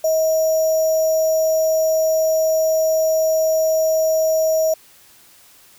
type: tone with sample-and-hold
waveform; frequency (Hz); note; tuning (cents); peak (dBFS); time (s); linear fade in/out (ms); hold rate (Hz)
sine; 636; D#5; +38; -14; 0.04-4.74; 5; 6300
effects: white hiss -49 dBFS RMS until 5.78 s